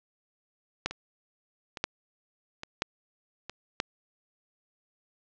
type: two click trains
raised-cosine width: 0.2 ms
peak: -20 / -9 dBFS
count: 4 / 4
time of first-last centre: 0.91-3.496 / 0.86-3.801 s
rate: 1.16 / 1.02 Hz
effects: low-pass 6000 Hz 12 dB/octave